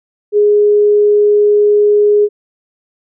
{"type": "tone", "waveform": "sine", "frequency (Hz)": 415.3, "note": "G#4", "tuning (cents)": 0, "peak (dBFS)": -6, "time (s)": [0.32, 2.29], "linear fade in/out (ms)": 50, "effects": []}